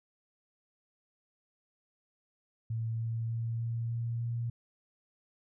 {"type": "tone with pitch steps", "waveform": "sine", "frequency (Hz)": [113.3, 114.15, 115.01, 115.88, 116.75, 117.63], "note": ["A#2", "A#2", "A#2", "A#2", "A#2", "A#2"], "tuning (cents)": [-49, -36, -23, -10, 3, 16], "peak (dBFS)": -31, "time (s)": [2.7, 4.5], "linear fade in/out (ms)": 5, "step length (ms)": 300, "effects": []}